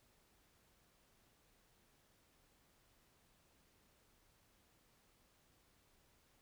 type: silence
effects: pink hiss -73 dBFS RMS until 6.41 s